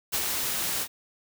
white noise with ADSR envelope, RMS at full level -26 dBFS, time 0.12-0.88 s, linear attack 22 ms, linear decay 59 ms, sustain -3 dB, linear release 63 ms, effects none

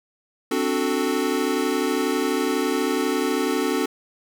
square chord, D dominant seventh, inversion third, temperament equal, 261.6 / 293.7 / 370 / 440 Hz, C4 / D4 / F#4 / A4, 0 / 0 / 0 / 0 cents, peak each -27 dBFS, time 0.51-3.86 s, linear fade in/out 5 ms, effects none

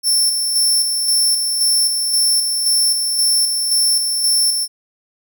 20% pulse tone with tremolo, 5380 Hz, E8, 34 cents sharp, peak -7 dBFS, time 0.03-4.68 s, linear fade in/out 50 ms, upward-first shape square, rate 1.9 Hz, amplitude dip 40%, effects none

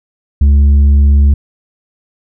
triangle tone with tanh clipping, 71 Hz, C#2, 42 cents sharp, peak -5 dBFS, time 0.41-1.34 s, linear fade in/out 5 ms, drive 9 dB, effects none

